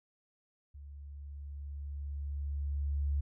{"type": "tone with level ramp", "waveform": "sine", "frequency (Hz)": 71.3, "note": "C#2", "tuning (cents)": 49, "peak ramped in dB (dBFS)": [-46, -28], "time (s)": [0.74, 3.21], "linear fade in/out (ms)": 10, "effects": []}